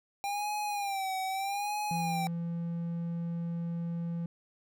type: tone with vibrato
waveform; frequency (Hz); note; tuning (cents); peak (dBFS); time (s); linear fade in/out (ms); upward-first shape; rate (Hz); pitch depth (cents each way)
square; 797; G5; +28; -32; 0.24-2.27; 0; sine; 0.79; 89
type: tone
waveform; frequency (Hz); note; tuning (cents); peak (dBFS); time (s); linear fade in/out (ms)
triangle; 169.3; E3; +46; -30; 1.91-4.26; 2
effects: none